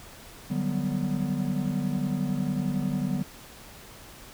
triangle chord, G major seventh, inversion second, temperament equal with one note detuned, 149.31 / 185 / 196 / 246.9 Hz, D3 / F#3 / G3 / B3, +29 / 0 / 0 / 0 cents, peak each -29 dBFS, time 0.5-3.23 s, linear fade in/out 10 ms, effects pink hiss -47 dBFS RMS until 4.33 s

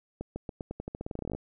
accelerating click train, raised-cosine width 2 ms, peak -22 dBFS, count 20, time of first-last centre 0.21-1.35 s, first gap 150 ms, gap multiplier 0.88, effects none

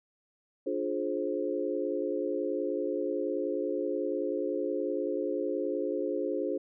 sine chord, D half-diminished seventh, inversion none, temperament just, 293.7 / 352.4 / 422.9 / 528.6 Hz, D4 / F4 / Ab4 / C5, 0 / +16 / +31 / +18 cents, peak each -35 / -34 / -34 / -34 dBFS, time 0.66-6.58 s, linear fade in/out 10 ms, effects none

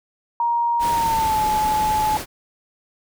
sine tone with pitch glide, 941 to 857.9 Hz, A#5 to A5, +16 to -44 cents, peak -17 dBFS, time 0.4-2.17 s, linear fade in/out 2 ms, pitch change -160 cents, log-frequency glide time 0.9-1.42 s
pink noise, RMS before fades -29 dBFS, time 0.79-2.26 s, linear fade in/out 50 ms
effects none

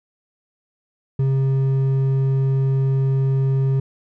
sine tone with hard clipping, 134.5 Hz, C3, 48 cents sharp, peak -17 dBFS, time 1.19-3.8 s, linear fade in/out 5 ms, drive 5 dB, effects none

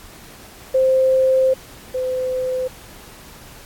sine tone pair in turn, 523.3 / 511.6 Hz, C5 / C5, 0 / -39 cents, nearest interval unison, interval 39 cents, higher first, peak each -12 / -19 dBFS, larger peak first, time 0.74-1.54 / 1.94-2.68 s, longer first, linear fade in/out 10 ms, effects pink hiss -42 dBFS RMS until 3.65 s + AAC 64 kbps

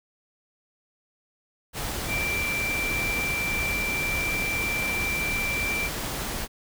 sine tone in noise, 2349 Hz, D7, in tune, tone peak -26 dBFS, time 2.07-5.9 s, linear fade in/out 50 ms, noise pink, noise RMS -31 dBFS, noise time 1.73-6.48 s, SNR +2 dB, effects none

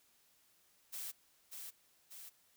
blue noise with echo, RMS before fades -44 dBFS, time 0.92-1.12 s, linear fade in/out 20 ms, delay 590 ms, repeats 2, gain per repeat -4 dB, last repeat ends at 2.3 s, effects white hiss -71 dBFS RMS until 2.56 s

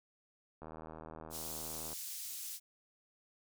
click train, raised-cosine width 1 ms, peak -34 dBFS, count 105, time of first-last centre 0.62-1.93 s, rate 79.4 Hz
pink high-pass noise, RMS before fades -44 dBFS, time 1.3-2.6 s, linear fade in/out 50 ms, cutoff 6300 Hz, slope 12 dB/octave
effects none

